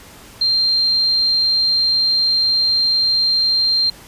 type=tone; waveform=sine; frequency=4174 Hz; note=C8; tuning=5 cents flat; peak=-13 dBFS; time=0.41-3.9 s; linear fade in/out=5 ms; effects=pink hiss -41 dBFS RMS until 4.07 s + resampled to 32000 Hz